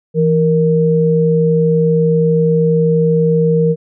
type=tone pair together; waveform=sine; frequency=164.83 / 466.2 Hz; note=E3 / A#4; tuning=0 / 0 cents; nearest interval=octave + tritone; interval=1800 cents; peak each=-12 dBFS; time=0.14-3.76 s; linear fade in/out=50 ms; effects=none